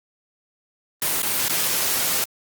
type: noise with dropouts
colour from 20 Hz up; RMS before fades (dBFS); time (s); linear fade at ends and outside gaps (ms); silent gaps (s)
white; -22; 1.02-2.24; 1; 1.221-1.23 / 1.483-1.496
effects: high-pass 100 Hz 12 dB/octave + Opus 24 kbps